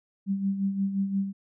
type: tone with tremolo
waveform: sine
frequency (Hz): 196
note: G3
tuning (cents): 0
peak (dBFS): -22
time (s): 0.26-1.33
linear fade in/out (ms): 50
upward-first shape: sine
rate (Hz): 5.7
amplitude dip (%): 60
effects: none